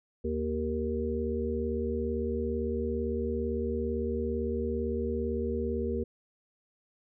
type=harmonic tone with a mistuned harmonic; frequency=77.78 Hz; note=D#2; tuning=in tune; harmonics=1 / 3 / 5 / 6; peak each=-34 / -34 / -34 / -34 dBFS; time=0.24-6.04 s; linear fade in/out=10 ms; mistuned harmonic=1; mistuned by=-50 cents; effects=none